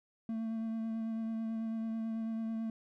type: tone with vibrato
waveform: triangle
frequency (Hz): 224.2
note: A3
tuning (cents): +33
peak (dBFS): -32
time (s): 0.29-2.7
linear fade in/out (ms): 2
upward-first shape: sine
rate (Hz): 9.1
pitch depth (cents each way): 16
effects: none